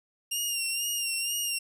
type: tone with vibrato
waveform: 15% pulse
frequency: 2794 Hz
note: F7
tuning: in tune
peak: -21 dBFS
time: 0.31-1.59 s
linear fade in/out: 10 ms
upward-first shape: sine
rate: 2.1 Hz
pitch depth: 46 cents each way
effects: none